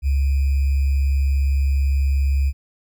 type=tone with sample-and-hold; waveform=sine; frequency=68.8 Hz; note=C#2; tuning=12 cents flat; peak=-15 dBFS; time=0.02-2.53 s; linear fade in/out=50 ms; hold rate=2450 Hz; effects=none